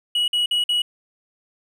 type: tone bursts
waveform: triangle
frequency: 2918 Hz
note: F#7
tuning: 25 cents flat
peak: -16 dBFS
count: 4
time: 0.15-0.82 s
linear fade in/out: 5 ms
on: 130 ms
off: 50 ms
effects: none